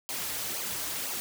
white noise with flanger, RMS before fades -34 dBFS, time 0.09-1.2 s, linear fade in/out 0 ms, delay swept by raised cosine 0.53 to 5.43 ms, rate 2 Hz, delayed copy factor -0.65, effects none

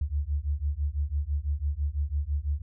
sine beating tone pair, 69.8 / 75.8 Hz, C#2 / D#2, +13 / -45 cents, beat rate 6 Hz, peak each -29 dBFS, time 0.01-2.62 s, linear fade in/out 5 ms, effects none

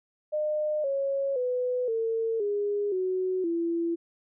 sine tone with pitch steps, 607 / 550.2 / 498.8 / 452.1 / 409.8 / 371.5 / 336.8 Hz, D#5 / C#5 / B4 / A4 / G#4 / F#4 / E4, -43 / -13 / +17 / +47 / -23 / +7 / +37 cents, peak -25 dBFS, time 0.32-3.96 s, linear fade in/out 20 ms, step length 520 ms, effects none

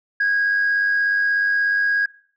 sine tone pair together, 1547.3 / 1644 Hz, G6 / G#6, -23 / -18 cents, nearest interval minor second, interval 105 cents, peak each -27 / -15 dBFS, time 0.2-2.06 s, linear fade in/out 5 ms, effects noise-tail reverb RT60 0.5 s tail -21 dB re dry + tanh soft clip ceiling -13 dBFS

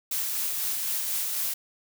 blue noise with tremolo, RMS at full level -28 dBFS, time 0.11-1.54 s, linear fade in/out 5 ms, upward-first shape sine, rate 4 Hz, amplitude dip 25%, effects none

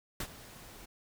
pink noise with ADSR envelope, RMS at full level -35 dBFS, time 0.2-0.86 s, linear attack 4 ms, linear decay 61 ms, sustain -16 dB, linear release 13 ms, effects none

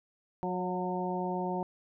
harmonic tone with a mistuned harmonic, 181.4 Hz, F#3, 34 cents flat, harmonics 1 / 2 / 3 / 4 / 5, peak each -35 / -36 / -40 / -37 / -37 dBFS, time 0.43-1.63 s, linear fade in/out 0 ms, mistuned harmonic 3, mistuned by +24 cents, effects none

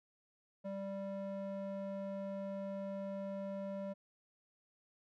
square tone with band-pass filter, 196 Hz, G3, in tune, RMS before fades -42 dBFS, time 0.64-3.94 s, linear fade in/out 20 ms, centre 450 Hz, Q 5.7, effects none

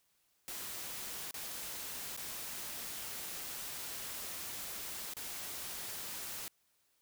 white noise with dropouts, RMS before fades -43 dBFS, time 0.48-6.48 s, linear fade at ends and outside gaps 0 ms, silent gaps 1.31-1.342 / 2.165-2.175 / 5.136-5.168 s, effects white hiss -75 dBFS RMS until 7.01 s

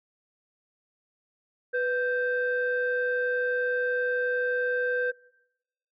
sine tone pair together, 495 / 1568 Hz, B4 / G6, +4 / 0 cents, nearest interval octave + minor sixth, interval 1996 cents, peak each -25 / -27 dBFS, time 1.73-5.12 s, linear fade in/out 20 ms, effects noise-tail reverb RT60 0.9 s tail -24 dB re dry + tanh soft clip ceiling -18 dBFS

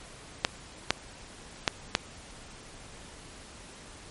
clicks, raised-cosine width 0.2 ms, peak -4 dBFS, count 4, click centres 0.449 / 0.906 / 1.678 / 1.951 s, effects pink hiss -48 dBFS RMS until 4.1 s + MP3 48 kbps

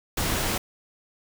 pink noise, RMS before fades -26 dBFS, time 0.17-0.58 s, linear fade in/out 5 ms, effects none

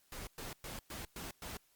pink noise bursts, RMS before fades -45 dBFS, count 6, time 0.12-1.57 s, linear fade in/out 2 ms, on 150 ms, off 110 ms, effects white hiss -71 dBFS RMS until 1.75 s + Opus 48 kbps

